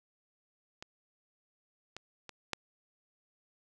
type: clicks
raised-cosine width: 0.2 ms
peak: -26 / -25 / -27 / -15 dBFS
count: 4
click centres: 0.825 / 1.966 / 2.293 / 2.533 s
effects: none